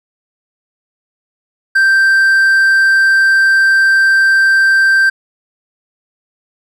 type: tone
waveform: triangle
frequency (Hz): 1568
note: G6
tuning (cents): 0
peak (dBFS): -5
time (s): 1.75-5.1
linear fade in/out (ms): 10
effects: none

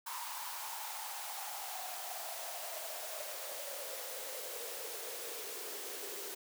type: noise with high-pass filter sweep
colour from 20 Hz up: white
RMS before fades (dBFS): -43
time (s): 0.06-6.35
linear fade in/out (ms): 10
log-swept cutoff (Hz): 970 to 380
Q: 7.2
effects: none

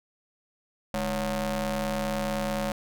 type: ring-modulated tone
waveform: sawtooth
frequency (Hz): 174.1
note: F3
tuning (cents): -5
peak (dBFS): -20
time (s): 0.94-2.72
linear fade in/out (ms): 2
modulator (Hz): 383
effects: none

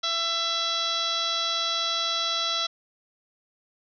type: harmonic tone with a mistuned harmonic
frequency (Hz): 669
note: E5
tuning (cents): +25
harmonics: 1 / 2 / 3 / 4 / 5 / 6 / 7 / 8 / 9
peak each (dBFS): -37 / -31 / -40 / -41 / -29 / -29 / -38 / -36 / -40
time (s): 0.03-2.67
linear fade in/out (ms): 10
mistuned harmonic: 6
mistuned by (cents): -22
effects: none

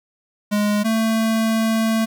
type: tone pair in turn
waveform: square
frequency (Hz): 207.7 / 223.1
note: G#3 / A3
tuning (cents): 0 / +24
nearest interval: minor second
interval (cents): 124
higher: second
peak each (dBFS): -17 / -17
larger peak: neither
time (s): 0.51-0.84 / 0.84-2.06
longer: second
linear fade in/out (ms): 20
effects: 8-bit

